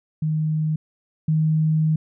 sine tone pair in turn, 155.56 / 156.73 Hz, D#3 / D#3, 0 / +13 cents, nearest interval unison, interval 13 cents, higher second, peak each -19 / -16 dBFS, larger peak second, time 0.22-0.76 / 1.28-1.96 s, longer second, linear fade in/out 5 ms, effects none

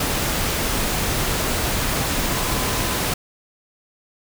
sine tone in noise, 1017 Hz, C6, 50 cents flat, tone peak -32 dBFS, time 2.31-2.96 s, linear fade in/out 5 ms, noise pink, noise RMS -22 dBFS, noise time 0-3.14 s, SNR -13 dB, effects none

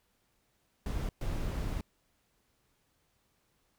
brown noise bursts at uneven times, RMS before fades -34 dBFS, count 2, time 0.86-1.09 / 1.21-1.81 s, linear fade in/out 2 ms, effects pink hiss -74 dBFS RMS until 3.78 s

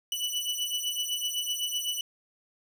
sawtooth beating tone pair, 2960 / 2967.9 Hz, F#7 / F#7, 0 / +5 cents, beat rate 7.9 Hz, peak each -29 dBFS, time 0.12-2.01 s, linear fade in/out 2 ms, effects none

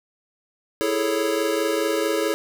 square chord, A major seventh, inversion second, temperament equal, 329.6 / 415.3 / 440 / 554.4 Hz, E4 / G#4 / A4 / C#5, 0 / 0 / 0 / 0 cents, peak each -27 dBFS, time 0.81-2.34 s, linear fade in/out 0 ms, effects none

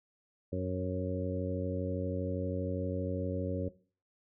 harmonic tone with a mistuned harmonic, 92.5 Hz, F#2, in tune, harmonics 1 / 2 / 3 / 4 / 5 / 6, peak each -36 / -38 / -39 / -42 / -40 / -39 dBFS, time 0.52-3.69 s, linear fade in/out 10 ms, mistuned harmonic 6, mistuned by -17 cents, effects noise-tail reverb RT60 0.4 s tail -18 dB re dry

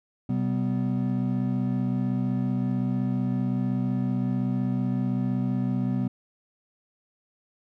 triangle tone cluster, 127.8 / 193.4 / 249.1 Hz, C3 / G3 / B3, -40 / -23 / +15 cents, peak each -26 dBFS, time 0.29-6.08 s, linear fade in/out 5 ms, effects none

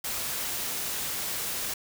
white noise, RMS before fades -32 dBFS, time 0.04-1.74 s, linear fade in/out 5 ms, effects none

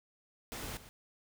pink noise with echo, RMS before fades -42 dBFS, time 0.52-0.77 s, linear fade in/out 0 ms, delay 120 ms, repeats 1, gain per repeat -13 dB, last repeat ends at 0.89 s, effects none

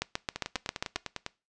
two click trains, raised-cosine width 0.2 ms, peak -12 / -16 dBFS, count 8 / 10, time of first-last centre 0.02-0.96 / 0.36-1.264 s, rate 7.45 / 9.96 Hz, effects noise-tail reverb RT60 0.3 s tail -22 dB re dry + resampled to 22050 Hz

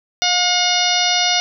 harmonic tone with a mistuned harmonic, 720 Hz, F#5, 47 cents flat, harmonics 1 / 2 / 3 / 4 / 5 / 6 / 7 / 8, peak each -21 / -26 / -23 / -22 / -21 / -24 / -22 / -22 dBFS, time 0.22-1.4 s, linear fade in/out 0 ms, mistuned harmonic 1, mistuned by -16 cents, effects none

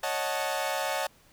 sawtooth chord, D# half-diminished seventh, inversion third, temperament equal with one note detuned, 554.4 / 622.3 / 737.9 / 880 Hz, C#5 / D#5 / F#5 / A5, 0 / 0 / -5 / 0 cents, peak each -30 dBFS, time 0.03-1.07 s, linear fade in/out 5 ms, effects pink hiss -60 dBFS RMS until 1.32 s

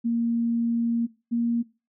sine tone pair in turn, 233.1 / 234.7 Hz, A#3 / A#3, 0 / +12 cents, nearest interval unison, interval 12 cents, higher second, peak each -21 dBFS, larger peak neither, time 0.04-1.07 / 1.31-1.63 s, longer first, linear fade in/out 20 ms, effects noise-tail reverb RT60 0.3 s tail -20 dB re dry

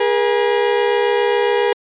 35% pulse tone pair together, 411.4 / 478.7 Hz, G#4 / A#4, -16 / +46 cents, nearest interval minor third, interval 262 cents, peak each -15 dBFS, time 0-1.73 s, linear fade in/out 5 ms, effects resampled to 8000 Hz

